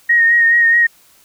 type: tone with vibrato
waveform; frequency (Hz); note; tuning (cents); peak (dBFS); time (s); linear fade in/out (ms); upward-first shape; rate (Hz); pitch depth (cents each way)
sine; 1864.7; A#6; 0; -8; 0.09-0.87; 10; sine; 4.7; 28
effects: white hiss -50 dBFS RMS until 1.24 s